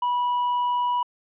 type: tone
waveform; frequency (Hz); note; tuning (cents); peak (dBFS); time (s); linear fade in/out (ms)
triangle; 978; B5; -17; -19; 0.02-1.03; 5
effects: resampled to 8000 Hz